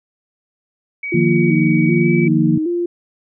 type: tone with pitch glide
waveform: sine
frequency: 2263 to 2293 Hz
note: C#7 to D7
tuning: +35 to -42 cents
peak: -22 dBFS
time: 1.03-2.28 s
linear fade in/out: 5 ms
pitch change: +23 cents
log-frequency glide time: 2-2.07 s
type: tone with vibrato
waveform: sine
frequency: 329.6 Hz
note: E4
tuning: in tune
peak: -16 dBFS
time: 1.12-2.86 s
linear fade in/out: 5 ms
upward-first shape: square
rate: 1.3 Hz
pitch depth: 91 cents each way
type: chord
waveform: sine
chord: Eb suspended second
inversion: none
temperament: equal with one note detuned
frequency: 151.75 / 174.61 / 233.1 Hz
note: Eb3 / F3 / Bb3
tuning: -43 / 0 / 0 cents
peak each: -17 dBFS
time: 1.14-2.58 s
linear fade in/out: 5 ms
effects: none